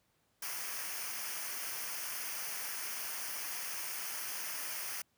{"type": "noise with comb filter", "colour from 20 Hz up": "white", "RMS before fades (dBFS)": -40, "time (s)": [0.42, 5.02], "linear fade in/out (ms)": 5, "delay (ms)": 0.26, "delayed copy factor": -0.7, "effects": ["pink hiss -75 dBFS RMS until 5.17 s", "high-pass 60 Hz 12 dB/octave"]}